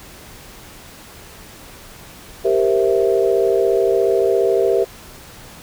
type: chord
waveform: sine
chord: C dominant seventh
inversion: second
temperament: equal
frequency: 392 / 466.2 / 523.3 / 659.3 Hz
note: G4 / Bb4 / C5 / E5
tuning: 0 / 0 / 0 / 0 cents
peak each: -16 / -18 / -22 / -21 dBFS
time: 2.44-4.85 s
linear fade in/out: 20 ms
effects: pink hiss -40 dBFS RMS until 5.62 s